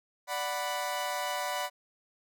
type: chord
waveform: sawtooth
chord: B minor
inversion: first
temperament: equal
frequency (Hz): 587.3 / 740 / 987.8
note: D5 / F#5 / B5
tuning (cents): 0 / 0 / 0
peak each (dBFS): -33 / -32 / -31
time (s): 0.27-1.7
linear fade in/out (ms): 50
effects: none